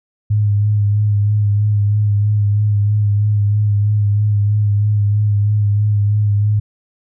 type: tone with vibrato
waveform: sine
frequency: 103.83 Hz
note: G#2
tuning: in tune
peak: -11 dBFS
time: 0.3-6.6 s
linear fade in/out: 10 ms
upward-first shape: sine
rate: 3.1 Hz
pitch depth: 29 cents each way
effects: none